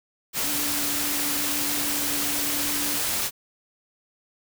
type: tone in noise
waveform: sine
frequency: 290 Hz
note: D4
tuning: 22 cents flat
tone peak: -34 dBFS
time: 0.43-3.01 s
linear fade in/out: 50 ms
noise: white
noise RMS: -26 dBFS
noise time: 0.33-3.31 s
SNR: -11 dB
effects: none